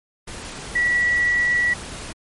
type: tone in noise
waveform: sine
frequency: 1941 Hz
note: B6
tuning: 31 cents flat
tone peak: -16 dBFS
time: 0.75-1.74 s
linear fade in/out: 10 ms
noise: pink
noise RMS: -34 dBFS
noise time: 0.27-2.13 s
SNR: +15 dB
effects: MP3 48 kbps